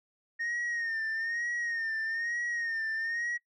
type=tone with vibrato; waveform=sine; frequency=1844 Hz; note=A#6; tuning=19 cents flat; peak=-28 dBFS; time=0.39-3.38 s; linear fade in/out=20 ms; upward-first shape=sine; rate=1.1 Hz; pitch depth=62 cents each way; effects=noise-tail reverb RT60 0.1 s tail -22 dB re dry + tanh soft clip ceiling -29 dBFS